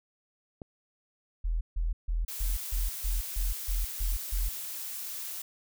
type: click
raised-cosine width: 2 ms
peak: -27 dBFS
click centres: 0.618 s
type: tone bursts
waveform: sine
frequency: 41.12 Hz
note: E1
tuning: 4 cents flat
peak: -26 dBFS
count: 10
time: 1.44-4.49 s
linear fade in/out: 10 ms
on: 170 ms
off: 150 ms
type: noise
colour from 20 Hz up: blue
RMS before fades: -38 dBFS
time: 2.28-5.42 s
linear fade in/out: 5 ms
effects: none